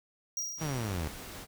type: tone with exponential decay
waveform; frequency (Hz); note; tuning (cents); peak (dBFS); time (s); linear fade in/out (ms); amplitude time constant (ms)
square; 5710; F8; +37; -31; 0.37-1.2; 2; 180
type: noise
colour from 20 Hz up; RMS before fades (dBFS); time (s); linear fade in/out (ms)
pink; -44; 0.57-1.47; 50
type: exponential sweep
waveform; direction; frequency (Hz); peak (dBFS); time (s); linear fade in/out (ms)
sawtooth; down; 164.81 to 73.3; -28; 0.61-1.08; 5
effects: none